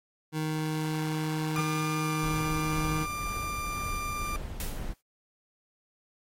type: tone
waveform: 25% pulse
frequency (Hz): 155.9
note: D#3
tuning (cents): +4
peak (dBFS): -25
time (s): 0.32-3.07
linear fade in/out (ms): 50
type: tone with pitch glide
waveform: 30% pulse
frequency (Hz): 1200 to 1190.3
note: D6 to D6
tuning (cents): +37 to +23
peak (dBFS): -30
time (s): 1.56-4.36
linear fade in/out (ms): 0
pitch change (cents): -14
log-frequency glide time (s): 2.01-2.09
type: noise with tremolo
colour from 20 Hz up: brown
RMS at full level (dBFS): -35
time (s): 2.22-4.94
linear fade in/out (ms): 20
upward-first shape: sine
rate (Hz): 2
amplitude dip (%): 30
type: noise with exponential decay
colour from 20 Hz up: white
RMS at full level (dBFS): -36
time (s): 4.6-5.01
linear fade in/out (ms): 1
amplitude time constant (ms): 89
effects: AAC 48 kbps